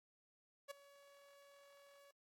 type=tone with ADSR envelope; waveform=sawtooth; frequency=564 Hz; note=C#5; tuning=30 cents sharp; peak=-40 dBFS; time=0.68-2.11 s; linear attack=29 ms; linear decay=9 ms; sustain=-19 dB; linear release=3 ms; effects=AAC 64 kbps